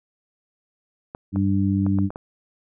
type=clicks; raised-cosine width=1 ms; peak=-19 dBFS; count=6; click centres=1.149 / 1.36 / 1.865 / 1.987 / 2.105 / 2.159 s
type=harmonic tone; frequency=97.8 Hz; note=G2; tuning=4 cents flat; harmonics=1 / 2 / 3; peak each=-22 / -21 / -24 dBFS; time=1.32-2.1 s; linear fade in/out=50 ms
effects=none